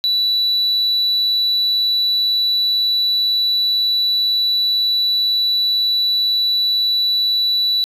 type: tone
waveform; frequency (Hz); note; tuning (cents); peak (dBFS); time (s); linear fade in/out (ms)
sine; 3951; B7; 0; -12; 0.04-7.84; 0
effects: tanh soft clip ceiling -12 dBFS + 9-bit